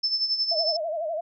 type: tone with tremolo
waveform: sine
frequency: 5274 Hz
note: E8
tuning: in tune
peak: -20 dBFS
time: 0.03-0.77 s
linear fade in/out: 10 ms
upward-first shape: sine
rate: 11 Hz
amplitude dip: 65%
type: tone with vibrato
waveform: sine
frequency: 644 Hz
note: E5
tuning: 41 cents flat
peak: -26 dBFS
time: 0.51-1.21 s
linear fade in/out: 10 ms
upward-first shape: sine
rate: 12 Hz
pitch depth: 110 cents each way
effects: none